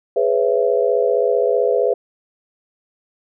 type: chord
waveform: sine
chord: C# minor seventh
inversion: second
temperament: just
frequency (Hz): 415.8 / 498.9 / 554.4 / 665.2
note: G#4 / B4 / C#5 / E5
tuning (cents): +2 / +17 / 0 / +16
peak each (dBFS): -19 / -17 / -22 / -22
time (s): 0.16-1.94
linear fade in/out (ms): 5
effects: none